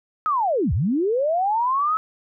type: linear two-way sweep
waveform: sine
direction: down then up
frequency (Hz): 1300 to 65 to 1300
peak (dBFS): -18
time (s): 0.26-1.97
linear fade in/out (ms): 0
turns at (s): 0.73
effects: none